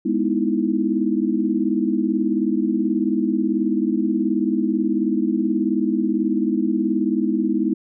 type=chord; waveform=sine; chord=E major seventh; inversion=first; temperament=equal; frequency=207.7 / 246.9 / 311.1 / 329.6 Hz; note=G#3 / B3 / D#4 / E4; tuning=0 / 0 / 0 / 0 cents; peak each=-23 dBFS; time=0.05-7.74 s; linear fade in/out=10 ms; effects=none